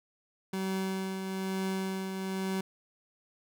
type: tone with tremolo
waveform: 30% pulse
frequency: 190.5 Hz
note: G3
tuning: 49 cents flat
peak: -27 dBFS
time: 0.53-2.61 s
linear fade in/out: 5 ms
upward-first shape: triangle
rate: 1.1 Hz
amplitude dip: 45%
effects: none